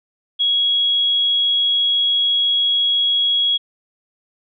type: tone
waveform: sine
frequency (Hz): 3322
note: G#7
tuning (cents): 0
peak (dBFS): -14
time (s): 0.39-3.58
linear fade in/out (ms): 20
effects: none